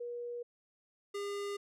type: tone pair in turn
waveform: sine / square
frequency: 480 / 404.5 Hz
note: B4 / G#4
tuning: -49 / -46 cents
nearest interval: minor third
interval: 297 cents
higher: first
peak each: -38 / -37 dBFS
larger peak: second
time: 0-0.43 / 1.14-1.57 s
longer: neither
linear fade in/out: 10 ms
effects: low-pass 10000 Hz 12 dB/octave